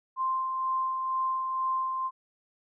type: tone with tremolo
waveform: sine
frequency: 1046.5 Hz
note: C6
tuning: in tune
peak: -25 dBFS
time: 0.16-2.11 s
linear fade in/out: 50 ms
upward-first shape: sine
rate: 2.1 Hz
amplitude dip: 35%
effects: none